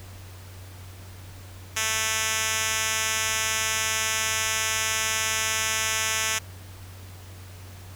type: tone with band-pass filter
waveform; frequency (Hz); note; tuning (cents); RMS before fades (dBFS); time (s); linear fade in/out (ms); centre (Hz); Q
5% pulse; 220; A3; 0; -26; 1.76-6.39; 10; 6400; 0.7
effects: added 93 Hz sine -41 dBFS peak until 7.95 s + pink hiss -48 dBFS RMS until 7.95 s